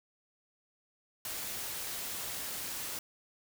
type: noise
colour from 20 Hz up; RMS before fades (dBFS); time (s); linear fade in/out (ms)
white; -39; 1.25-2.99; 2
effects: none